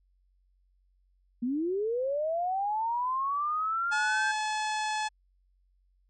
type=linear sweep; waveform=sine; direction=up; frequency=229.9 to 1600 Hz; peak=-27 dBFS; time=1.42-4.32 s; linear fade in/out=10 ms
type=harmonic tone; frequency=858 Hz; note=A5; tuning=44 cents flat; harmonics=1 / 2 / 3 / 4 / 5 / 6 / 7 / 8 / 9 / 10; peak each=-30 / -36 / -40 / -42 / -44 / -46 / -47 / -48 / -49 / -50 dBFS; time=3.91-5.09 s; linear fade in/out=20 ms
effects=added 46 Hz sine -65 dBFS peak until 6.09 s